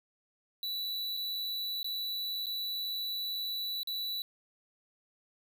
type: tone with dropouts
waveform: square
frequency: 3951 Hz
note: B7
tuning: in tune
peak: -34 dBFS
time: 0.63-4.22 s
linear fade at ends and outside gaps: 1 ms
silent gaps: 1.168-1.172 / 1.83-1.844 / 2.459-2.467 / 3.832-3.873 s
effects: none